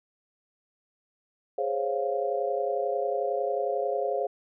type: chord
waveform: sine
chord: Db major seventh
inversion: second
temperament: equal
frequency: 415.3 / 523.3 / 554.4 / 698.5 Hz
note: Ab4 / C5 / Db5 / F5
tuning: 0 / 0 / 0 / 0 cents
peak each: -31 dBFS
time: 1.58-4.27 s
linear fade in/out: 5 ms
effects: none